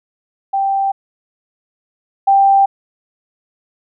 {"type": "tone pair in turn", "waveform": "sine", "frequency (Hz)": [784, 787], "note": ["G5", "G5"], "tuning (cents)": [0, 7], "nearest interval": "unison", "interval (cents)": 7, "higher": "second", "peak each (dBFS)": [-13, -7], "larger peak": "second", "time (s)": [[0.53, 0.92], [2.27, 2.66]], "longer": "neither", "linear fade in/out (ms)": 10, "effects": []}